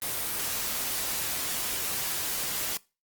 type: noise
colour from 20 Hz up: white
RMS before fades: -31 dBFS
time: 0.02-2.77 s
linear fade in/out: 0 ms
effects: noise-tail reverb RT60 0.3 s tail -23 dB re dry + Opus 24 kbps